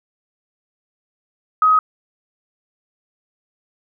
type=tone; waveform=sine; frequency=1263 Hz; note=D#6; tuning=26 cents sharp; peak=-10 dBFS; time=1.62-1.79 s; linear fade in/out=2 ms; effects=none